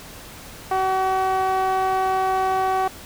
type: tone with band-pass filter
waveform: sawtooth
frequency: 378.6 Hz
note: F#4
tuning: 40 cents sharp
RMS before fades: -21 dBFS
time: 0.71-2.88 s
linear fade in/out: 5 ms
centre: 870 Hz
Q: 2.8
effects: pink hiss -40 dBFS RMS until 3.05 s